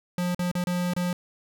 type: tone with dropouts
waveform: square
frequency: 177.8 Hz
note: F3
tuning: 31 cents sharp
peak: -25 dBFS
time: 0.18-1.13 s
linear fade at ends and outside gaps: 2 ms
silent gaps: 0.347-0.392 / 0.515-0.552 / 0.64-0.67 / 0.936-0.964 s
effects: none